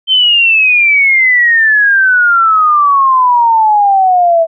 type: exponential sweep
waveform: sine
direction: down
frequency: 3122 to 648 Hz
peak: -5 dBFS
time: 0.07-4.47 s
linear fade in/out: 50 ms
effects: none